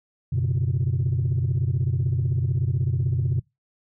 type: chord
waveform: sine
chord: F# suspended fourth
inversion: none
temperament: equal with one note detuned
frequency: 92.5 / 123.47 / 139.47 Hz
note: F#2 / B2 / C#3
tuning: 0 / 0 / +11 cents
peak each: -24 / -22 / -24 dBFS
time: 0.32-3.4 s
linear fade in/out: 10 ms
effects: noise-tail reverb RT60 0.2 s tail -23 dB re dry + tanh soft clip ceiling -16 dBFS